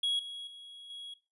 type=tone with level steps; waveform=triangle; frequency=3322 Hz; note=G#7; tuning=in tune; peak=-26 / -38 / -45 / -40 dBFS; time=0.03-1.14 s; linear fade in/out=5 ms; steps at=0.19 / 0.47 / 0.9 s; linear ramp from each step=2 ms; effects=noise-tail reverb RT60 0.3 s tail -17 dB re dry + resampled to 24000 Hz